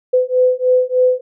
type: beating tone pair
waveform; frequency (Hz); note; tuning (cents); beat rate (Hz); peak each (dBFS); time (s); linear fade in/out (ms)
sine; 504 / 507.3; B4 / B4; +35 / +46; 3.3; -14; 0.13-1.21; 10
effects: none